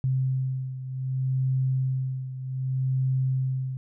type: beating tone pair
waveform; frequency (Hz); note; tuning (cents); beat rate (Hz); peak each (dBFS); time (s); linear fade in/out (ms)
sine; 130.81 / 131.46; C3 / C3; 0 / +9; 0.65; -25 / -30; 0.04-3.77; 0
effects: none